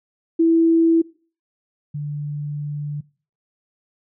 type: tone pair in turn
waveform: sine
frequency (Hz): 329.6 / 146.82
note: E4 / D3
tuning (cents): 0 / 0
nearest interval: octave + major second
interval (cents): 1400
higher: first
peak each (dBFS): -12 / -24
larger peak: first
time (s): 0.39-1.02 / 1.94-3.01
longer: second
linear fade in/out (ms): 10
effects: noise-tail reverb RT60 0.4 s tail -22 dB re dry